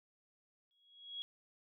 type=tone with exponential growth; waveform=sine; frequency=3319 Hz; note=G#7; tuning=2 cents flat; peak=-38 dBFS; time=0.71-1.22 s; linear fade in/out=0 ms; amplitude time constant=110 ms; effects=none